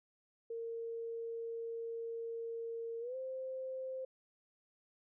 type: tone with pitch glide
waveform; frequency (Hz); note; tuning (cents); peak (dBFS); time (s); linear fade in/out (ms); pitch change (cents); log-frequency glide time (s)
sine; 459.9 to 522.2; A#4 to C5; -23 to -3; -39; 0.5-4.05; 5; +220; 3-3.16
effects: none